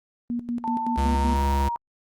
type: tone with tremolo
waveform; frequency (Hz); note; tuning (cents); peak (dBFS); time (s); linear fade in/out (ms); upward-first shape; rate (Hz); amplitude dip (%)
sine; 238.9; A#3; +43; -24; 0.3-1.37; 0; square; 5.3; 75
type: tone with pitch glide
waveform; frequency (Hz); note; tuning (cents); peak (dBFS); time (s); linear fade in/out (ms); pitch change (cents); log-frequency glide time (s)
sine; 889 to 941.9; A5 to A#5; +18 to +18; -25; 0.64-1.76; 0; +100; 0.94-1.39
type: tone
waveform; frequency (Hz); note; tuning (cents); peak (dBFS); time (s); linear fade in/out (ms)
square; 69.3; C#2; 0; -22; 0.97-1.69; 10
effects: Opus 32 kbps